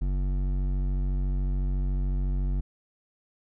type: tone with hard clipping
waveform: sine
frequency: 46.96 Hz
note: F#1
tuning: 26 cents sharp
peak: -26 dBFS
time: 0.01-2.61 s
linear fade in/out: 10 ms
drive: 11 dB
effects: none